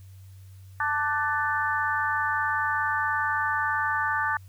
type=harmonic tone with a mistuned harmonic; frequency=293.9 Hz; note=D4; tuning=1 cent sharp; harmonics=3 / 4 / 5 / 6; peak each=-29 / -29 / -29 / -29 dBFS; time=0.8-4.37 s; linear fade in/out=2 ms; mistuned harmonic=5; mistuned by=+36 cents; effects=added 95 Hz sine -44 dBFS peak until 4.48 s + white hiss -62 dBFS RMS until 4.48 s